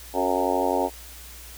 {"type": "harmonic tone with a mistuned harmonic", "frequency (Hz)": 91.6, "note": "F#2", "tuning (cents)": -17, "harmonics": [3, 4, 5, 6, 7, 8, 9, 10], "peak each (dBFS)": [-29, -29, -29, -29, -29, -29, -29, -29], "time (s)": [0.13, 0.9], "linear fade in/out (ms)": 50, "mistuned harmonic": 5, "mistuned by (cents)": -20, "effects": ["added 60 Hz sine -44 dBFS peak until 1.57 s", "white hiss -44 dBFS RMS until 1.57 s"]}